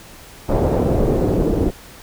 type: noise with low-pass filter sweep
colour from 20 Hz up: pink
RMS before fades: -17 dBFS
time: 0.48-1.71 s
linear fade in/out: 20 ms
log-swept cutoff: 600 to 390 Hz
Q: 1.8
effects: pink hiss -41 dBFS RMS until 2.02 s